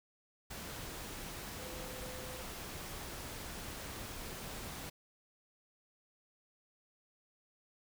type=tone in noise; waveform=sine; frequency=510 Hz; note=C5; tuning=44 cents flat; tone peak=-49 dBFS; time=1.58-2.43 s; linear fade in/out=10 ms; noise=pink; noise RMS=-45 dBFS; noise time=0.5-4.9 s; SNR=-7 dB; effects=none